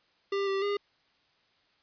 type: tone with pitch steps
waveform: square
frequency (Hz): 396.7 / 390.1 / 406.2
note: G4 / G4 / G#4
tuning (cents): +21 / -8 / -38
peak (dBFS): -28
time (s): 0.32-0.77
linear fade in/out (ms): 5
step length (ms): 150
effects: white hiss -68 dBFS RMS until 1.82 s + resampled to 11025 Hz